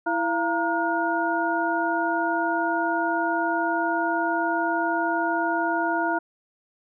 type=tone cluster; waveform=sine; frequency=331.7 / 685 / 932 / 1436 Hz; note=E4 / F5 / A#5 / F6; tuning=+11 / -34 / -1 / +48 cents; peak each=-27 dBFS; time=0.06-6.19 s; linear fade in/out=10 ms; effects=none